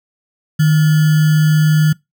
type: tone with sample-and-hold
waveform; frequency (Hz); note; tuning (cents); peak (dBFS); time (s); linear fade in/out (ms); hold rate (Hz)
sine; 154.4; D#3; -13; -8; 0.59-1.93; 10; 1575
effects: noise-tail reverb RT60 0.2 s tail -24 dB re dry